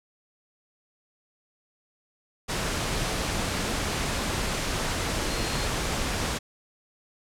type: tone in noise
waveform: sine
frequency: 4227 Hz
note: C8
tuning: 17 cents sharp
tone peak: -39 dBFS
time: 5.29-5.67 s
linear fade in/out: 20 ms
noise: pink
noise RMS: -28 dBFS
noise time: 2.48-6.39 s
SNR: -14 dB
effects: low-pass 9000 Hz 12 dB/octave